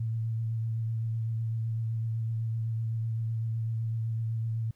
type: tone with vibrato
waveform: sine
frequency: 112.9 Hz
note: A2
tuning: 45 cents sharp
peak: -28 dBFS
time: 0-4.71 s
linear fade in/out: 5 ms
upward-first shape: sine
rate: 7.9 Hz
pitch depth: 21 cents each way
effects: pink hiss -71 dBFS RMS until 4.75 s